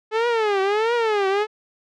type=tone with vibrato; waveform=sawtooth; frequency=428.6 Hz; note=A4; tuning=45 cents flat; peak=-14 dBFS; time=0.11-1.47 s; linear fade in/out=50 ms; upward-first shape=triangle; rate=1.5 Hz; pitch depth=210 cents each way; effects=low-pass 3000 Hz 12 dB/octave